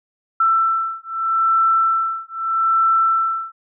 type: beating tone pair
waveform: sine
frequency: 1334 / 1334.8 Hz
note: E6 / E6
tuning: +20 / +21 cents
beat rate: 0.8 Hz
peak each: -18 dBFS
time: 0.4-3.52 s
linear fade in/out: 5 ms
effects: none